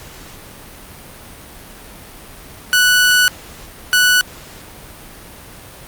sawtooth tone bursts at uneven times, 1480 Hz, F#6, in tune, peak -6 dBFS, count 2, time 2.73-3.28 / 3.93-4.21 s, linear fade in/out 0 ms, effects pink hiss -37 dBFS RMS until 5.87 s + Opus 48 kbps

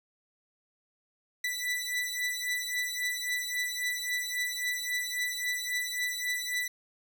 sawtooth beating tone pair, 1975.5 / 1979.2 Hz, B6 / B6, 0 / +3 cents, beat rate 3.7 Hz, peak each -30 dBFS, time 1.44-6.68 s, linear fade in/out 5 ms, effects none

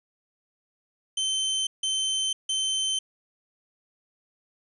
sawtooth tone bursts, 3091 Hz, G7, 25 cents flat, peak -21 dBFS, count 3, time 1.17-2.99 s, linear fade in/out 5 ms, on 500 ms, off 160 ms, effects resampled to 24000 Hz + 10-bit

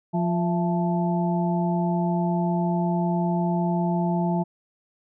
harmonic tone with a mistuned harmonic, 174.61 Hz, F3, in tune, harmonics 1 / 2 / 4 / 5, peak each -22 / -30 / -30 / -30 dBFS, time 0.13-4.44 s, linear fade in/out 20 ms, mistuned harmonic 4, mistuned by -65 cents, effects none

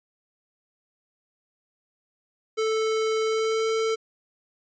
square tone with pitch glide, 440 to 445.1 Hz, A4 to A4, 0 to +20 cents, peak -23 dBFS, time 2.57-3.96 s, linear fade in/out 20 ms, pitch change +20 cents, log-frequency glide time 3.22-3.68 s, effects resampled to 16000 Hz

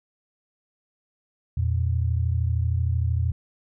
sine tone pair together, 83.6 / 116.63 Hz, E2 / A#2, +25 / +1 cents, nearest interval tritone, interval 576 cents, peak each -22 / -25 dBFS, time 1.57-3.32 s, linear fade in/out 5 ms, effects none

